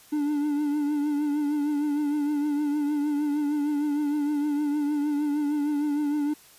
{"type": "tone with vibrato", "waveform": "triangle", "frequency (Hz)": 293.7, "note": "D4", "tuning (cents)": 0, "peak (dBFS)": -21, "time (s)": [0.12, 6.34], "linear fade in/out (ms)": 10, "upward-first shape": "triangle", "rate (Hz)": 6.5, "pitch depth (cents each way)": 55, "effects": ["white hiss -53 dBFS RMS until 6.58 s", "resampled to 32000 Hz"]}